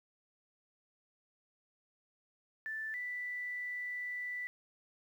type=tone pair in turn; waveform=sine; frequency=1761 / 1976.7 Hz; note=A6 / B6; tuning=+1 / +1 cents; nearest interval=major second; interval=200 cents; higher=second; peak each=-37 / -37 dBFS; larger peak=neither; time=2.66-2.94 / 2.94-4.47 s; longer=second; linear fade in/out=0 ms; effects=11-bit